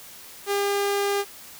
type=tone; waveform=sawtooth; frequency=402.5 Hz; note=G4; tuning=46 cents sharp; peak=-18 dBFS; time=0.46-1.25 s; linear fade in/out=50 ms; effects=white hiss -44 dBFS RMS until 1.59 s